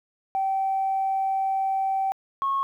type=tone pair in turn; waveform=sine; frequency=773 / 1093.2 Hz; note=G5 / C#6; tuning=-24 / -24 cents; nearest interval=tritone; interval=600 cents; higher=second; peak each=-21 dBFS; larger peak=neither; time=0.35-2.12 / 2.42-2.63 s; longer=first; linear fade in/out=0 ms; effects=tanh soft clip ceiling -17 dBFS + 10-bit